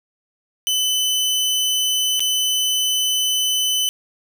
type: tone with dropouts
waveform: sawtooth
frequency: 3020 Hz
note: F#7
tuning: 35 cents sharp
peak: -14 dBFS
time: 0.67-3.89 s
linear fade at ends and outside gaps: 0 ms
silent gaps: 2.195-2.204 s
effects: none